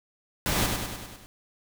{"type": "noise with echo", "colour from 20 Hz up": "pink", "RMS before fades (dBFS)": -26, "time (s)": [0.46, 0.66], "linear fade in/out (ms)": 0, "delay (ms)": 100, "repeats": 6, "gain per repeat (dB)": -4, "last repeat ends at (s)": 1.26, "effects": []}